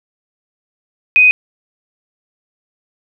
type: tone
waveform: sine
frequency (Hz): 2500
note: D#7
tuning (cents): +8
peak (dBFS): -5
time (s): 1.16-1.31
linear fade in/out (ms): 0
effects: none